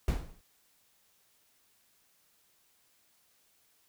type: noise with exponential decay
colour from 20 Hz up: brown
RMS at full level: -24 dBFS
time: 0.08-0.41 s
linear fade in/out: 2 ms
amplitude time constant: 71 ms
effects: white hiss -69 dBFS RMS until 3.88 s